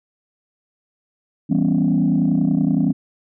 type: chord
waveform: sine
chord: C# half-diminished seventh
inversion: first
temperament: equal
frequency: 164.81 / 196 / 246.9 / 277.2 Hz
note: E3 / G3 / B3 / C#4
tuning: 0 / 0 / 0 / 0 cents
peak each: -19 dBFS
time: 1.49-2.93 s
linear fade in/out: 20 ms
effects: tanh soft clip ceiling -9 dBFS